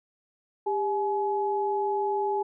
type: tone pair together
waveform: sine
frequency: 399.7 / 847 Hz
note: G4 / G#5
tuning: +34 / +34 cents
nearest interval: octave + minor second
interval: 1300 cents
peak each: -27 dBFS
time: 0.66-2.43 s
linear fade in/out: 10 ms
effects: none